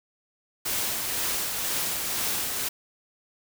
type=noise with tremolo; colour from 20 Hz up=white; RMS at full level=-27 dBFS; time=0.65-2.69 s; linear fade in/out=10 ms; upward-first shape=triangle; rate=2 Hz; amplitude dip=35%; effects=none